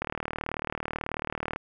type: click train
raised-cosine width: 0.5 ms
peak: -15 dBFS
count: 60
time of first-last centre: 0.02-1.56 s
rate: 38.3 Hz
effects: none